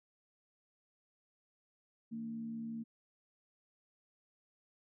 sine tone with frequency modulation, 227.5 Hz, A#3, 42 cents flat, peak -39 dBFS, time 2.11-2.84 s, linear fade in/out 20 ms, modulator 65.9 Hz, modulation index 0.36, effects none

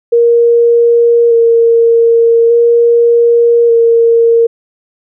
sine tone with vibrato, 466.2 Hz, A#4, in tune, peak -4 dBFS, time 0.12-4.47 s, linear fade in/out 10 ms, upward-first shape square, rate 0.42 Hz, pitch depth 14 cents each way, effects none

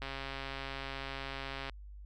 click train, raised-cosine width 0.3 ms, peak -24 dBFS, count 229, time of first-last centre 0.02-1.696 s, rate 136 Hz, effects added 50 Hz sine -46 dBFS peak until 2.05 s

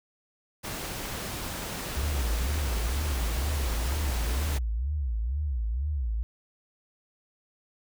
pink noise, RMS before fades -35 dBFS, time 0.63-4.59 s, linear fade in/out 20 ms
sine tone with vibrato, 64.2 Hz, C2, 32 cents flat, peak -26 dBFS, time 1.97-6.23 s, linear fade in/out 0 ms, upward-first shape sine, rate 2.1 Hz, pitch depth 290 cents each way
effects none

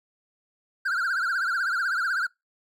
triangle tone with vibrato, 1475 Hz, F#6, 6 cents flat, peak -21 dBFS, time 0.85-2.27 s, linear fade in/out 10 ms, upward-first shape triangle, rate 16 Hz, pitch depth 180 cents each way, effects noise-tail reverb RT60 0.2 s tail -26 dB re dry + MP3 96 kbps

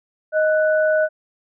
sine tone pair together, 623.3 / 1484 Hz, D#5 / F#6, +3 / +5 cents, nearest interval octave + minor third, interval 1502 cents, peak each -15 / -22 dBFS, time 0.32-1.09 s, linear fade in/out 50 ms, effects none

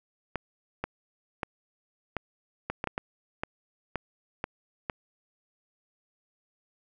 clicks, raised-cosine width 0.5 ms, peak -15 dBFS, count 12, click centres 0.357 / 0.84 / 1.432 / 2.167 / 2.7 / 2.841 / 2.873 / 2.979 / 3.435 / 3.957 / 4.441 / 4.898 s, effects none

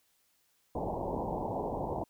white low-pass noise, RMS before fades -35 dBFS, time 0.75-2.04 s, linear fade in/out 5 ms, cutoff 960 Hz, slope 96 dB/octave, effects white hiss -72 dBFS RMS until 2.09 s

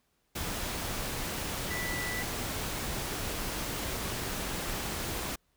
sine tone in noise, 1975.5 Hz, B6, in tune, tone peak -35 dBFS, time 1.7-2.23 s, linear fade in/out 10 ms, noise pink, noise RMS -35 dBFS, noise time 0.35-5.36 s, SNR -3 dB, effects pink hiss -74 dBFS RMS until 5.56 s

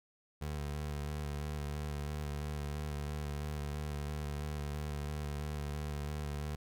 25% pulse tone with vibrato, 73.8 Hz, D2, 9 cents sharp, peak -33 dBFS, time 0.41-6.56 s, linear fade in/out 10 ms, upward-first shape square, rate 3 Hz, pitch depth 26 cents each way, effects none

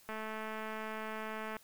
click train, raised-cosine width 0.5 ms, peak -27 dBFS, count 323, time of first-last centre 0.09-1.567 s, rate 218 Hz, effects white hiss -62 dBFS RMS until 1.63 s

